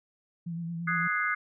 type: tone with vibrato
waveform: sine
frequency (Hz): 168.4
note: E3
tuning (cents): +37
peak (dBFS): -32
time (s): 0.46-1.08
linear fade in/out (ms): 10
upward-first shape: sine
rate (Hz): 8.9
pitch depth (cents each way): 35
type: chord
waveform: sine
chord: Ab dominant seventh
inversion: second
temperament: equal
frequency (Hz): 1244.5 / 1480 / 1661.2 / 2093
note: Eb6 / Gb6 / Ab6 / C7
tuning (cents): 0 / 0 / 0 / 0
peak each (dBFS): -31 / -31 / -33 / -31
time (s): 0.87-1.35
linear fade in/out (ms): 10
effects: none

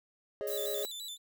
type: chord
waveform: triangle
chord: Ab suspended fourth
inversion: none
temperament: equal with one note detuned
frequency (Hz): 415.3 / 554.4 / 619.7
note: Ab4 / Db5 / Eb5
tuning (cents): 0 / 0 / -7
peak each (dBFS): -35 / -37 / -38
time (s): 0.41-0.85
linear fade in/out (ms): 0
type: noise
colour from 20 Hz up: violet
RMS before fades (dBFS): -40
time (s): 0.47-0.86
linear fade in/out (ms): 5
type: tone with vibrato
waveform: sawtooth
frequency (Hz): 3729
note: A#7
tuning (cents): 0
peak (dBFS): -37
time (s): 0.49-1.18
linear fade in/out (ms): 50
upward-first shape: square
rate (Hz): 5.9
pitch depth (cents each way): 93
effects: none

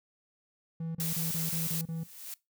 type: tone bursts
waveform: triangle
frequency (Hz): 163.6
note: E3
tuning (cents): -13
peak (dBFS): -31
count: 7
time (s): 0.8-2.036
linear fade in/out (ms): 5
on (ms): 150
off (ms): 31
type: noise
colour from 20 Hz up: blue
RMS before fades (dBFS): -34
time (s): 1-1.81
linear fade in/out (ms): 0
type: noise with exponential growth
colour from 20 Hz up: blue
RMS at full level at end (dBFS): -39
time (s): 1.6-2.34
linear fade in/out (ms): 2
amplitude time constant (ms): 160
effects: noise-tail reverb RT60 0.2 s tail -21 dB re dry

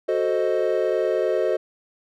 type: chord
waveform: triangle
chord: F# diminished seventh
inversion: none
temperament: equal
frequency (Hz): 370 / 440 / 523.3 / 622.3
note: F#4 / A4 / C5 / Eb5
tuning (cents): 0 / 0 / 0 / 0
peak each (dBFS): -23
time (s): 0.08-1.57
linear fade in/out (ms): 10
effects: none

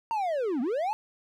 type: linear two-way sweep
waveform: triangle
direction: down then up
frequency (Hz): 932.3 to 225.3 to 890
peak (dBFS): -24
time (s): 0.11-0.93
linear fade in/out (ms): 0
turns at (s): 0.61
effects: none

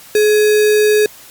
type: tone with sample-and-hold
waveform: sine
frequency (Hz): 423.8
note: G#4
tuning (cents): +35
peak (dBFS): -8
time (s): 0.15-1.06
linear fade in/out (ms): 2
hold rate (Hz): 2100
effects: white hiss -39 dBFS RMS until 1.3 s + Opus 48 kbps

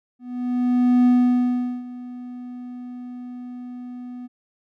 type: tone with ADSR envelope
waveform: triangle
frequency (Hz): 247.2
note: B3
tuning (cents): +2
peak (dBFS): -10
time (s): 0.19-4.28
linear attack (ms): 870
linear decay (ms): 770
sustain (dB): -20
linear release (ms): 26
effects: none

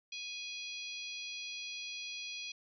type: harmonic tone with a mistuned harmonic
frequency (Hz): 830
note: G#5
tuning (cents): -1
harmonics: 3 / 4 / 5 / 6 / 7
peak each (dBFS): -44 / -46 / -48 / -50 / -51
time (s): 0.12-2.52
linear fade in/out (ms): 5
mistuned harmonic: 6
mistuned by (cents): -65
effects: none

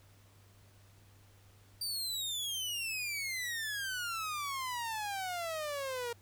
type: exponential sweep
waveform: sawtooth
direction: down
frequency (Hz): 4700 to 466.2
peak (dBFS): -32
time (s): 1.81-6.13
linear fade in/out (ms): 5
effects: added 99 Hz sine -60 dBFS peak until 6.21 s + pink hiss -65 dBFS RMS until 6.21 s

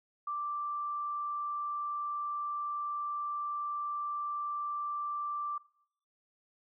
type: tone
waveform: sine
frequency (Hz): 1174.7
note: D6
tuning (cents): 0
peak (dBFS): -33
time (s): 0.27-5.58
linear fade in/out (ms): 5
effects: noise-tail reverb RT60 0.7 s tail -21 dB re dry

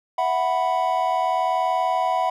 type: chord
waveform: triangle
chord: E suspended second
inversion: none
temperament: equal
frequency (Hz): 659.3 / 740 / 987.8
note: E5 / F#5 / B5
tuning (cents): 0 / 0 / 0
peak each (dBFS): -24 / -20 / -22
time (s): 0.18-2.3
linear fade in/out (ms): 5
effects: none

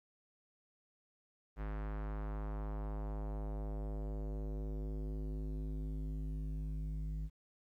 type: tone with low-pass filter sweep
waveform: square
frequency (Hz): 52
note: G#1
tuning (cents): +3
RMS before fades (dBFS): -40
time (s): 1.56-7.3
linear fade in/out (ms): 50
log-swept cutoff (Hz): 1700 to 150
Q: 1.4
effects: 12-bit

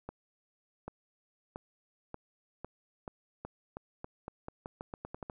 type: accelerating click train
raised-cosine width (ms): 1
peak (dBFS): -26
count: 18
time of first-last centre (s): 0.09-5.298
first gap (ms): 790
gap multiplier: 0.86
effects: none

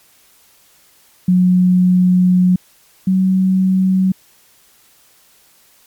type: tone pair in turn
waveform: sine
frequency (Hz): 181.7 / 188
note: F#3 / F#3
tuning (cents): -31 / +28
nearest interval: minor second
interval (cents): 59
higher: second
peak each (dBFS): -8 / -10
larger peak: first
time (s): 1.28-2.56 / 3.07-4.12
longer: first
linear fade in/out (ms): 5
effects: white hiss -51 dBFS RMS until 5.86 s + MP3 96 kbps

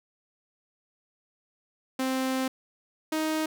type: tone pair in turn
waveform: sawtooth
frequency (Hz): 261.6 / 313.2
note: C4 / D#4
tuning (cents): 0 / +11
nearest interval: minor third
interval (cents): 311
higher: second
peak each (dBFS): -22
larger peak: neither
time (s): 1.99-2.48 / 3.12-3.46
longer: first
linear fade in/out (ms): 5
effects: none

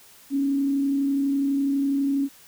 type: tone with frequency modulation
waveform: sine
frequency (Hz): 277.2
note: C#4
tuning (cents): 0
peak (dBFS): -20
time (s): 0.3-2.29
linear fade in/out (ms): 50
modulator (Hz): 32.1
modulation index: 0.25
effects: white hiss -51 dBFS RMS until 2.47 s

